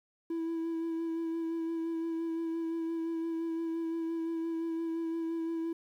triangle tone with vibrato, 329.6 Hz, E4, in tune, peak -29 dBFS, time 0.3-5.73 s, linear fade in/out 5 ms, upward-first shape sine, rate 5.8 Hz, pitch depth 18 cents each way, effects tanh soft clip ceiling -25 dBFS + 11-bit

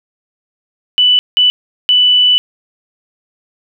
sine tone bursts at uneven times, 2979 Hz, F#7, 11 cents sharp, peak -6 dBFS, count 3, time 0.98-1.19 / 1.37-1.5 / 1.89-2.38 s, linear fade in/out 0 ms, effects none

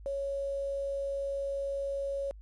sine tone with quantisation, 554.4 Hz, C#5, in tune, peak -31 dBFS, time 0.06-2.31 s, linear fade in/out 0 ms, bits 9, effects added 51 Hz sine -46 dBFS peak until 2.41 s + resampled to 24000 Hz

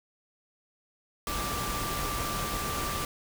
sine tone in noise, 1174.7 Hz, D6, in tune, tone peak -35 dBFS, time 1.27-3.05 s, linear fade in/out 2 ms, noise pink, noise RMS -33 dBFS, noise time 1.27-3.05 s, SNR -5 dB, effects none

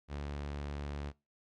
sawtooth tone, 72 Hz, D2, 34 cents flat, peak -34 dBFS, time 0.08-1.13 s, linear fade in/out 50 ms, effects noise-tail reverb RT60 0.3 s tail -25 dB re dry + low-pass 5000 Hz 12 dB/octave

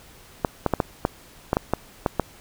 clicks, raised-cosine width 1 ms, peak -5 dBFS, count 10, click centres 0.448 / 0.663 / 0.737 / 0.802 / 1.051 / 1.531 / 1.569 / 1.736 / 2.062 / 2.197 s, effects pink hiss -49 dBFS RMS until 2.4 s

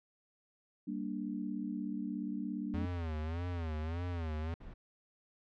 sine chord, G minor, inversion none, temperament equal, 196 / 233.1 / 293.7 Hz, G3 / Bb3 / D4, 0 / 0 / 0 cents, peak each -40 dBFS, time 0.87-2.86 s, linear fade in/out 10 ms
square tone with vibrato, 82.8 Hz, E2, 8 cents sharp, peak -36 dBFS, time 2.74-4.54 s, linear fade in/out 0 ms, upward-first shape sine, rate 1.7 Hz, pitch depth 130 cents each way
brown noise, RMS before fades -48 dBFS, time 4.6-4.74 s, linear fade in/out 10 ms
effects low-pass 3000 Hz 12 dB/octave

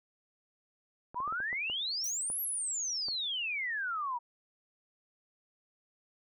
clicks, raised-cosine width 1 ms, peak -32 dBFS, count 9, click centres 1.145 / 1.203 / 1.277 / 1.325 / 1.403 / 1.529 / 1.699 / 2.301 / 3.085 s
sine exponential two-way sweep, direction up then down, 932.3 to 11840 to 932.3 Hz, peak -32 dBFS, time 1.15-4.19 s, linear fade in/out 20 ms, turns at 2.41 s
violet noise with exponential decay, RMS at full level -40 dBFS, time 2.04-2.32 s, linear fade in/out 1 ms, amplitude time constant 60 ms
effects none

